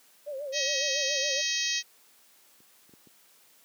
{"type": "tone with vibrato", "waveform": "sine", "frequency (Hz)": 560, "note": "C#5", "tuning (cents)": 18, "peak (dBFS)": -33, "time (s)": [0.26, 1.42], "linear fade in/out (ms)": 20, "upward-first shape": "sine", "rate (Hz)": 7.2, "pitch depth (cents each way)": 110}
{"type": "harmonic tone", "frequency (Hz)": 638, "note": "D#5", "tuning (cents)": 43, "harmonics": [3, 4, 5, 6, 7, 8, 9, 10], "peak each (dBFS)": [-35, -35, -35, -35, -35, -35, -35, -35], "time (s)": [0.52, 1.83], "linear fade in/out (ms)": 50}
{"type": "clicks", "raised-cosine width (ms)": 3, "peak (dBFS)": [-45, -44, -38, -39], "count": 4, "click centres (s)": [2.604, 2.894, 2.937, 3.072]}
{"effects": ["white hiss -60 dBFS RMS until 3.64 s", "high-pass 200 Hz 12 dB/octave"]}